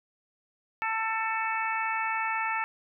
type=harmonic tone with a mistuned harmonic; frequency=445.2 Hz; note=A4; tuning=20 cents sharp; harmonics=2 / 3 / 4 / 5 / 6; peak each=-31 / -33 / -34 / -35 / -36 dBFS; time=0.82-2.64 s; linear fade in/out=0 ms; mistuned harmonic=6; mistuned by=-29 cents; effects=none